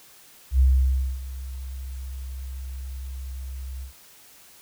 sine tone with ADSR envelope, 65.41 Hz, C2, in tune, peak -13 dBFS, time 0.51-3.93 s, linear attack 88 ms, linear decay 590 ms, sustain -18 dB, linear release 110 ms, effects white hiss -51 dBFS RMS until 4.61 s

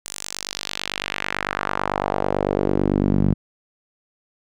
sawtooth tone with band-pass filter sweep, 49 Hz, G1, in tune, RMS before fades -23 dBFS, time 0.05-3.34 s, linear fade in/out 10 ms, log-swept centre 8600 to 180 Hz, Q 1.6, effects none

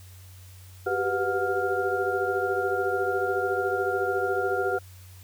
sine tone cluster, 382 / 395.9 / 495.2 / 727 / 1400 Hz, G4 / G4 / B4 / F#5 / F6, -45 / +17 / +5 / -31 / +4 cents, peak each -30 dBFS, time 0.86-4.79 s, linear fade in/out 10 ms, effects added 92 Hz sine -45 dBFS peak until 5.23 s + white hiss -54 dBFS RMS until 5.23 s

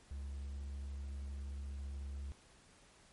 triangle tone, 69.3 Hz, C#2, in tune, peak -39 dBFS, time 0.11-2.32 s, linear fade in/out 0 ms, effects pink hiss -64 dBFS RMS until 3.12 s + MP3 48 kbps

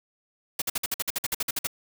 white noise bursts, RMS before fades -27 dBFS, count 14, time 0.59-1.671 s, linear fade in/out 5 ms, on 28 ms, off 53 ms, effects none

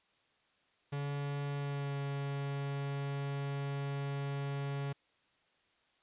45% pulse tone with pitch glide, 142.3 to 140.02 Hz, C#3 to C#3, +46 to +18 cents, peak -35 dBFS, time 0.92-4.93 s, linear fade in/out 10 ms, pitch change -28 cents, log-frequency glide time 1.57-1.98 s, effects white hiss -72 dBFS RMS until 6.02 s + resampled to 8000 Hz

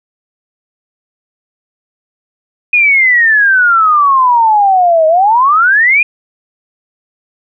sine exponential two-way sweep, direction down then up, 2489 to 622.3 to 2489 Hz, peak -5 dBFS, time 2.73-6.03 s, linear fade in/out 5 ms, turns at 5.07 s, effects none

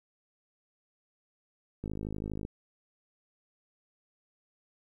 click train, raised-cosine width 3 ms, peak -24 dBFS, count 33, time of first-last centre 1.84-2.451 s, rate 52.4 Hz, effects 11-bit

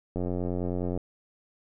click train, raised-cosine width 2 ms, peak -18 dBFS, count 74, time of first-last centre 0.16-0.976 s, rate 89.5 Hz, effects none

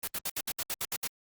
white noise bursts, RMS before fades -33 dBFS, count 10, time 0.03-1.075 s, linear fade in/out 5 ms, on 46 ms, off 65 ms, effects Opus 32 kbps

